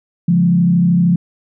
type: tone with frequency modulation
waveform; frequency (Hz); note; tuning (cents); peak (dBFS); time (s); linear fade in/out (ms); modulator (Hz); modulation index
sine; 174.61; F3; 0; -9; 0.28-1.16; 5; 33; 0.7
effects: none